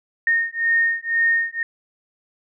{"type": "beating tone pair", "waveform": "sine", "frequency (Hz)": [1840, 1842], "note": ["A#6", "A#6"], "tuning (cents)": [-23, -21], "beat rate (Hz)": 2, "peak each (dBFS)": -20, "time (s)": [0.27, 1.63], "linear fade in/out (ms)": 2, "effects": []}